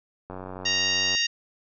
click train, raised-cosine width 1 ms, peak -23 dBFS, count 80, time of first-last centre 0.3-1.149 s, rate 93 Hz
harmonic tone, 932.3 Hz, A#5, in tune, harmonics 2 / 3 / 4 / 5 / 6 / 7, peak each -29 / -26 / -30 / -29 / -30 / -35 dBFS, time 0.65-1.27 s, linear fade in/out 10 ms
effects none

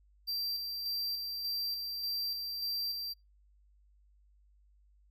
square tone with tremolo, 4707 Hz, D8, 3 cents sharp, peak -33 dBFS, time 0.27-3.14 s, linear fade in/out 20 ms, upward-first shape square, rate 1.7 Hz, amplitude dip 35%, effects noise-tail reverb RT60 0.2 s tail -26 dB re dry + added 50 Hz sine -62 dBFS peak until 5.1 s

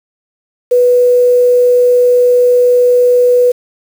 sine tone with quantisation, 492.3 Hz, B4, 6 cents flat, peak -5 dBFS, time 0.71-3.52 s, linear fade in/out 10 ms, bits 5, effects none

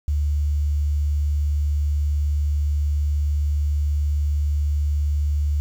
sine tone with quantisation, 73.42 Hz, D2, in tune, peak -18 dBFS, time 0.08-5.6 s, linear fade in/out 0 ms, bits 8, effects none

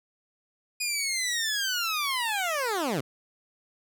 15% pulse linear sweep, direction down, 2477 to 116.54 Hz, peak -20 dBFS, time 0.8-3.01 s, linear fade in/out 10 ms, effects none

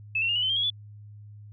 sine tone with pitch steps, 2612 / 2718 / 2829 / 2944 / 3063 / 3188 / 3318 / 3453 Hz, E7 / F7 / F7 / F#7 / G7 / G7 / G#7 / A7, -17 / -48 / +22 / -9 / -41 / +28 / -2 / -33 cents, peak -23 dBFS, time 0.15-0.702 s, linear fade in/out 5 ms, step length 69 ms, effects added 104 Hz sine -43 dBFS peak until 1.52 s

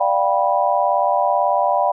sine chord, G dominant seventh, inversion second, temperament just, 588 / 705.6 / 784 / 980 Hz, D5 / F5 / G5 / B5, +2 / +18 / 0 / -14 cents, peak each -20 dBFS, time 0-1.92 s, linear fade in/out 10 ms, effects none

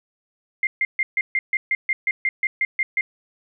sine tone bursts, 2099 Hz, C7, 5 cents sharp, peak -17 dBFS, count 14, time 0.63-3.01 s, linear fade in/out 2 ms, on 40 ms, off 140 ms, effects none

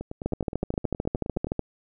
two click trains, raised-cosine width 2 ms, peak -12 / -20 dBFS, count 19 / 15, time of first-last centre 0.26-1.593 / 0.01-1.47 s, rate 13.5 / 9.59 Hz, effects none

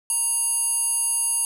square tone with band-pass filter, 935 Hz, A#5, 5 cents sharp, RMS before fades -23 dBFS, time 0.1-1.45 s, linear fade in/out 0 ms, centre 10000 Hz, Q 10, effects none

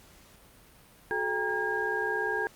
sine tone cluster, 371 / 431.2 / 797 / 934 / 1625 Hz, F#4 / A4 / G5 / A#5 / G#6, +5 / -35 / +28 / +3 / -38 cents, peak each -36 / -33 / -37 / -37 / -30 dBFS, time 1.11-2.47 s, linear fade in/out 0 ms, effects pink hiss -56 dBFS RMS until 2.55 s + Opus 48 kbps

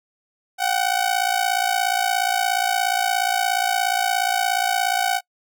sawtooth ring-modulated tone, 750 Hz, F#5, 23 cents sharp, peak -12 dBFS, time 0.58-5.21 s, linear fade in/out 50 ms, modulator 28.5 Hz, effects noise-tail reverb RT60 0.1 s tail -25 dB re dry

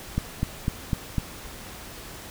click train, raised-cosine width 5 ms, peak -11 dBFS, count 5, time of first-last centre 0.18-1.183 s, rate 3.99 Hz, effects pink hiss -41 dBFS RMS until 2.3 s

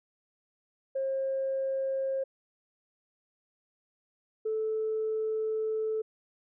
sine tone pair in turn, 536 / 437.4 Hz, C5 / A4, +42 / -10 cents, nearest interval major third, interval 352 cents, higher first, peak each -27 dBFS, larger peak neither, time 0.95-2.24 / 4.45-6.02 s, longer second, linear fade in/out 10 ms, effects tanh soft clip ceiling -23 dBFS

